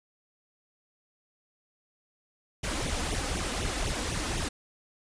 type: noise with flanger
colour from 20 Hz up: pink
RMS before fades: -31 dBFS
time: 2.63-4.49 s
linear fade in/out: 10 ms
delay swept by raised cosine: 0.31 to 4.01 ms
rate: 4 Hz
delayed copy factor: +0.9
effects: resampled to 22050 Hz